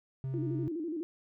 triangle tone, 132.8 Hz, C3, 26 cents sharp, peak -31 dBFS, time 0.24-0.68 s, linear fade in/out 0 ms
sine tone with vibrato, 323.8 Hz, E4, 31 cents flat, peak -33 dBFS, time 0.34-1.03 s, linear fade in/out 0 ms, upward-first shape square, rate 12 Hz, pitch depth 100 cents each way
effects none

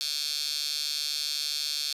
15% pulse tone with high-pass filter, 147.8 Hz, D3, 11 cents sharp, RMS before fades -31 dBFS, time 0.01-1.93 s, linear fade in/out 0 ms, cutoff 4200 Hz, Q 4.6, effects resampled to 32000 Hz

